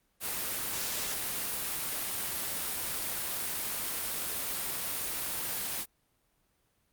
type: noise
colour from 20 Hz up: white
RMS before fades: -34 dBFS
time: 0.2-5.86 s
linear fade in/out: 50 ms
effects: pink hiss -73 dBFS RMS until 6.92 s + Opus 32 kbps